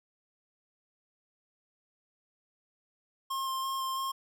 square tone with vibrato, 1064 Hz, C6, 29 cents sharp, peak -32 dBFS, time 3.3-4.12 s, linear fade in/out 10 ms, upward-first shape square, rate 3 Hz, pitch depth 11 cents each way, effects none

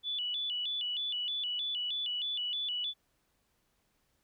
sine tone with vibrato, 3196 Hz, G7, 33 cents sharp, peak -32 dBFS, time 0.03-2.94 s, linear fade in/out 50 ms, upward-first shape square, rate 3.2 Hz, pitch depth 140 cents each way, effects pink hiss -75 dBFS RMS until 4.23 s

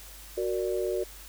sine chord, Gb augmented, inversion none, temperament equal, 370 / 466.2 / 587.3 Hz, Gb4 / Bb4 / D5, 0 / 0 / 0 cents, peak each -29 / -32 / -33 dBFS, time 0.37-1.04 s, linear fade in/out 10 ms, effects added 50 Hz sine -48 dBFS peak until 1.28 s + white hiss -48 dBFS RMS until 1.28 s

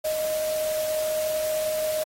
sine tone in noise, 621 Hz, D#5, 3 cents flat, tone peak -24 dBFS, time 0.04-2.04 s, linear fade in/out 10 ms, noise white, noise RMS -35 dBFS, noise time 0.04-2.04 s, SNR +8 dB, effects AAC 48 kbps

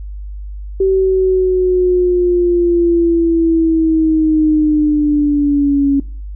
sine linear sweep, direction down, 384.8 to 277 Hz, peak -9 dBFS, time 0.8-6 s, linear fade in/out 5 ms, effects noise-tail reverb RT60 0.4 s tail -20 dB re dry + added 50 Hz sine -24 dBFS peak until 6.35 s

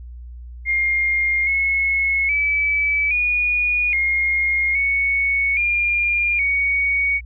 sine tone with pitch steps, 2123 / 2184 / 2299 / 2452 / 2139 / 2219 / 2407 / 2238 Hz, C7 / C#7 / D7 / D#7 / C7 / C#7 / D7 / C#7, +25 / -26 / -37 / -26 / +38 / +1 / +42 / +16 cents, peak -16 dBFS, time 0.65-7.21 s, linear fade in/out 50 ms, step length 820 ms, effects added 60 Hz sine -33 dBFS peak until 7.25 s

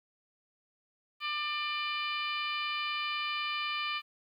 harmonic tone, 596 Hz, D5, 25 cents sharp, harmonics 2 / 3 / 4 / 5 / 6 / 7 / 8, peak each -36 / -43 / -36 / -38 / -46 / -47 / -47 dBFS, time 1.2-4.02 s, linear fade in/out 50 ms, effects 11-bit

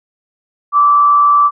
sine tone with frequency modulation, 1163 Hz, D6, 17 cents flat, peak -6 dBFS, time 0.72-1.51 s, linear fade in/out 50 ms, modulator 128 Hz, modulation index 0.26, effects none

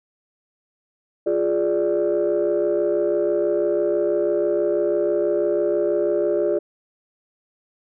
sine chord, D diminished, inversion first, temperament equal, 349.2 / 415.3 / 587.3 Hz, F4 / Ab4 / D5, 0 / 0 / 0 cents, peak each -21 dBFS, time 1.26-6.59 s, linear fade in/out 10 ms, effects tanh soft clip ceiling -12 dBFS

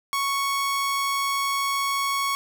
sawtooth tone, 1108.7 Hz, C#6, in tune, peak -19 dBFS, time 0.13-2.35 s, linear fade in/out 0 ms, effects none

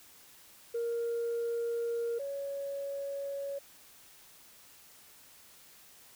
sine tone pair in turn, 467.7 / 558.3 Hz, A#4 / C#5, +6 / +12 cents, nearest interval minor third, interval 306 cents, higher second, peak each -29 / -34 dBFS, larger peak first, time 0.74-2.19 / 2.19-3.59 s, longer first, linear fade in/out 10 ms, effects tanh soft clip ceiling -28 dBFS + white hiss -57 dBFS RMS until 6.15 s

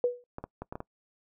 sine tone with exponential decay, 489.1 Hz, B4, 17 cents flat, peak -19 dBFS, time 0.04-0.24 s, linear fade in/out 1 ms, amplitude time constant 42 ms
clicks, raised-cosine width 1 ms, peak -23 dBFS, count 6, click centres 0.384 / 0.44 / 0.62 / 0.725 / 0.755 / 0.804 s
effects noise-tail reverb RT60 0.1 s tail -22 dB re dry

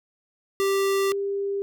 square / sine tone pair in turn, 392.2 / 398.1 Hz, G4 / G4, +1 / +27 cents, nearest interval unison, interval 26 cents, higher second, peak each -21 / -24 dBFS, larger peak first, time 0.6-1.12 / 1.12-1.62 s, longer first, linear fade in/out 0 ms, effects none

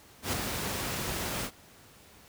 pink noise with ADSR envelope, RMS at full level -28 dBFS, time 0.22-1.51 s, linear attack 110 ms, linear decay 6 ms, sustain -5 dB, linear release 69 ms, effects pink hiss -55 dBFS RMS until 2.28 s + high-pass 60 Hz 12 dB/octave

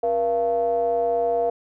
triangle ring-modulated tone, 103.83 Hz, G#2, in tune, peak -14 dBFS, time 0.03-1.5 s, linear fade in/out 5 ms, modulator 581 Hz, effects none

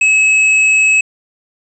triangle tone with hard clipping, 2577 Hz, E7, 40 cents flat, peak -9 dBFS, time 0.01-1.01 s, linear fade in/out 5 ms, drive 10 dB, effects resampled to 22050 Hz

